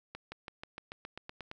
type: accelerating click train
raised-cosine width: 0.3 ms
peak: -26 dBFS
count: 11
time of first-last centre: 0.15-1.514 s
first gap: 170 ms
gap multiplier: 0.95
effects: none